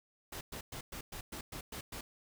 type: noise bursts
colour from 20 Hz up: pink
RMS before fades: -44 dBFS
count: 9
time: 0.32-2.01 s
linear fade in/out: 5 ms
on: 90 ms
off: 110 ms
effects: none